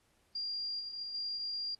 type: tone with level steps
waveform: sine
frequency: 4784 Hz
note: D8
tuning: 31 cents sharp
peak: -35 / -39 / -35 dBFS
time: 0.35-1.75 s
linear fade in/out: 5 ms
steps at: 0.79 / 1.12 s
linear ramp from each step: 20 ms
effects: pink hiss -73 dBFS RMS until 1.79 s + AAC 32 kbps